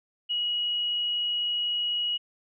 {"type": "tone", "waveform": "sine", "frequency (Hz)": 2906, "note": "F#7", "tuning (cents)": -32, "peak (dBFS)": -25, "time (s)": [0.29, 2.18], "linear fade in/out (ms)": 20, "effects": []}